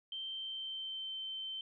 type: tone with pitch glide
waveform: sine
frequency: 3129 to 3097 Hz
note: G7 to G7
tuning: -4 to -22 cents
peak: -39 dBFS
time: 0.12-1.61 s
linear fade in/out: 2 ms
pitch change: -18 cents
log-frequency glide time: 0.28-1.15 s
effects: none